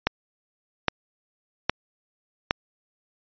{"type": "click train", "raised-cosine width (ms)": 0.3, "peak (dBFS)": -3, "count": 4, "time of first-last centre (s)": [0.07, 2.509], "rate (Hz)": 1.23, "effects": ["resampled to 11025 Hz"]}